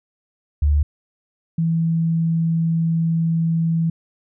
sine tone pair in turn, 73.42 / 164.49 Hz, D2 / E3, 0 / -3 cents, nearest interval octave + major second, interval 1397 cents, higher second, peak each -13 / -16 dBFS, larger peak first, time 0.62-0.83 / 1.58-3.9 s, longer second, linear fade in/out 5 ms, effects none

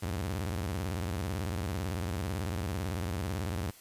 sawtooth tone with vibrato, 88.1 Hz, F2, 16 cents sharp, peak -28 dBFS, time 0.02-3.71 s, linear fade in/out 10 ms, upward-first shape square, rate 18 Hz, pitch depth 250 cents each way, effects white hiss -55 dBFS RMS until 3.8 s + resampled to 32000 Hz

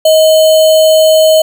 sine tone with sample-and-hold, 631 Hz, D#5, 24 cents sharp, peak -3 dBFS, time 0.05-1.42 s, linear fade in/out 5 ms, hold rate 3675 Hz, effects none

